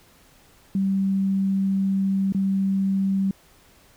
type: tone with dropouts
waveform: sine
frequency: 193.9 Hz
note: G3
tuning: 19 cents flat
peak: -19 dBFS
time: 0.75-3.31 s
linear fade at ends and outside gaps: 2 ms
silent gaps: 2.323-2.347 s
effects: pink hiss -55 dBFS RMS until 3.96 s